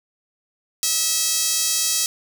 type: tone with high-pass filter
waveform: sawtooth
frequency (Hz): 648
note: E5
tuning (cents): -30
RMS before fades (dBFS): -21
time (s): 0.83-2.06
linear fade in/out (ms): 0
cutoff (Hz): 5700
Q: 1.3
effects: none